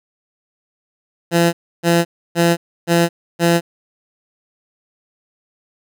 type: tone bursts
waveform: 15% pulse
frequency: 170 Hz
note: F3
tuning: 46 cents flat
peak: -5 dBFS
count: 5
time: 1.31-3.61 s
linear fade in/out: 50 ms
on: 220 ms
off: 300 ms
effects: none